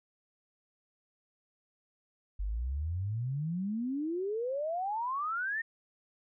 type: exponential sweep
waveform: sine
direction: up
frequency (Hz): 46.54 to 1864.7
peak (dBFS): -31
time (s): 2.39-5.62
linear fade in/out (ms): 10
effects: none